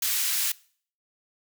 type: high-pass noise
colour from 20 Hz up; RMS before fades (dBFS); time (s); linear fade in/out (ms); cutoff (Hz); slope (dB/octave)
white; -26; 0.02-0.52; 5; 1900; 12
effects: noise-tail reverb RT60 0.5 s tail -22 dB re dry